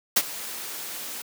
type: noise with ADSR envelope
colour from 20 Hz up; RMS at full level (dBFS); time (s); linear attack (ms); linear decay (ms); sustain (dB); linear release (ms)
white; -17; 0.16-1.22; 9; 47; -18; 6
effects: high-pass 200 Hz 12 dB/octave